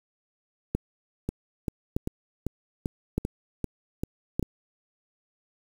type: two click trains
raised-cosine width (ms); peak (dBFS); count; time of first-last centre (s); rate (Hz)
3; -12 / -15; 4 / 9; 0.75-4.395 / 1.29-4.427; 0.823 / 2.55
effects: 7-bit